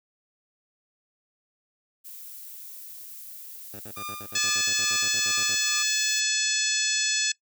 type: noise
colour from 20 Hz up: violet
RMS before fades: -42 dBFS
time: 2.04-6.21 s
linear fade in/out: 20 ms
type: tone bursts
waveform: 10% pulse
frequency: 103.83 Hz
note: G#2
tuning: in tune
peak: -33 dBFS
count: 16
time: 3.73-5.555 s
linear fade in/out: 10 ms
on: 70 ms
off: 47 ms
type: tone with tremolo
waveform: sawtooth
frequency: 1205 Hz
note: D6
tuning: 44 cents sharp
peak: -29 dBFS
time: 3.96-5.83 s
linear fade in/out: 10 ms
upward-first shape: triangle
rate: 2.3 Hz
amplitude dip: 95%
type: harmonic tone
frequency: 862 Hz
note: A5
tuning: 36 cents flat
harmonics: 2 / 3 / 4 / 5 / 6 / 7 / 8 / 9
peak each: -31 / -31 / -31 / -31 / -31 / -31 / -31 / -31 dBFS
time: 4.35-7.32 s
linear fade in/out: 5 ms
effects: noise-tail reverb RT60 0.1 s tail -22 dB re dry